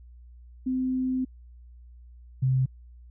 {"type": "tone pair in turn", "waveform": "sine", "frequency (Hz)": [257.7, 130.54], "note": ["C4", "C3"], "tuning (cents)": [-26, -4], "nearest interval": "octave", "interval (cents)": 1178, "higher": "first", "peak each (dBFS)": [-24, -20], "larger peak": "second", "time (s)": [[0.66, 1.25], [2.42, 2.66]], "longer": "first", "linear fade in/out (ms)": 10, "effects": ["added 60 Hz sine -46 dBFS peak until 3.1 s"]}